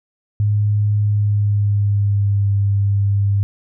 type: tone with pitch glide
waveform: sine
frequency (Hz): 104.1 to 100.21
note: G#2 to G2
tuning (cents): +5 to +39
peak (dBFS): -13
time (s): 0.4-3.43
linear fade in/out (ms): 0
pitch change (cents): -66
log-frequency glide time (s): 1.02-2.49
effects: none